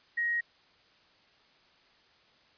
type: tone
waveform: sine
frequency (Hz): 1885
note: A#6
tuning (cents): +19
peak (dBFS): -27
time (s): 0.17-0.41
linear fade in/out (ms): 10
effects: white hiss -63 dBFS RMS until 2.57 s + resampled to 11025 Hz